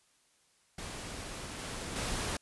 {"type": "noise with level steps", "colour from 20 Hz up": "pink", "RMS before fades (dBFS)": [-42, -40, -35], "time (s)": [0.78, 2.37], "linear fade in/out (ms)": 5, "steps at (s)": [1.59, 1.96], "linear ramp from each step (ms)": 2, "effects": ["white hiss -69 dBFS RMS until 2.41 s", "resampled to 24000 Hz"]}